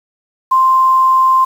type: tone with quantisation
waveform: sine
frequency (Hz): 1046.5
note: C6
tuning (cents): 0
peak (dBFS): -7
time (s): 0.51-1.45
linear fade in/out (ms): 10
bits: 6
effects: none